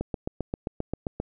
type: click train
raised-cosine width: 2 ms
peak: -15 dBFS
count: 10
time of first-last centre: 0.01-1.2 s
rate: 7.56 Hz
effects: none